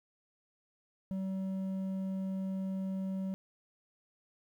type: tone with low-pass filter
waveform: square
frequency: 190.7 Hz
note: G3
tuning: 47 cents flat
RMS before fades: -36 dBFS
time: 1.11-3.34 s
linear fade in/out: 0 ms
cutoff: 430 Hz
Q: 0.81
effects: 11-bit